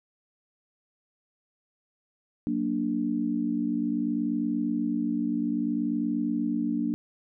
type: chord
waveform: sine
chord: Gb augmented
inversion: none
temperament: equal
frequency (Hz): 185 / 233.1 / 293.7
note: Gb3 / Bb3 / D4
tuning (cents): 0 / 0 / 0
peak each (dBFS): -34 / -28 / -28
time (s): 2.47-6.94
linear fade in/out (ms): 0
effects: none